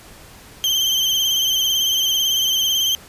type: tone with vibrato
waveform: 35% pulse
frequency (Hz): 3123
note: G7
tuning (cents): -7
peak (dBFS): -14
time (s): 0.64-2.95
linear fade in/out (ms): 0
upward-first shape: triangle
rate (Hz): 18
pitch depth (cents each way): 61
effects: pink hiss -43 dBFS RMS until 3.08 s + resampled to 32000 Hz